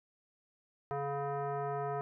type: tone with frequency modulation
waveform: sine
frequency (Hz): 140.8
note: C#3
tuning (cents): +27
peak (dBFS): -33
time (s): 0.91-2.01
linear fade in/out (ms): 0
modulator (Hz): 564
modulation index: 1.7
effects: none